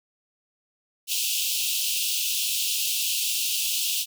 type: high-pass noise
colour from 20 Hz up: pink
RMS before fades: -26 dBFS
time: 1.07-4.06 s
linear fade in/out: 50 ms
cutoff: 2600 Hz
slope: 96 dB/octave
effects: none